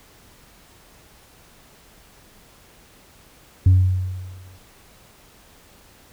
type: tone with exponential decay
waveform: sine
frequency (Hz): 92.5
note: F#2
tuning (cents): 0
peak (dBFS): -6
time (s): 3.66-4.58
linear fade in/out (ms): 5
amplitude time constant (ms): 200
effects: tanh soft clip ceiling -8 dBFS + pink hiss -51 dBFS RMS until 6.12 s